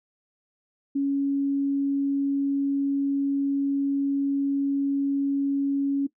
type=tone; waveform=sine; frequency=278.3 Hz; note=C#4; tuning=7 cents sharp; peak=-21 dBFS; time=0.95-6.07 s; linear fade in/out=10 ms; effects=noise-tail reverb RT60 0.1 s tail -18 dB re dry